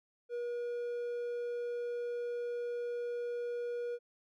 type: tone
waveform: triangle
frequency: 480 Hz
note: B4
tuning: 49 cents flat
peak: -33 dBFS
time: 0.29-3.99 s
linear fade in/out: 50 ms
effects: none